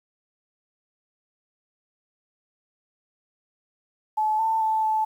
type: tone with pitch steps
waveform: sine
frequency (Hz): 862 / 890 / 877 / 871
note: A5 / A5 / A5 / A5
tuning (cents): -36 / +20 / -6 / -18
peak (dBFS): -20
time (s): 4.17-5.05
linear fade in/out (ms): 10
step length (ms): 220
effects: 9-bit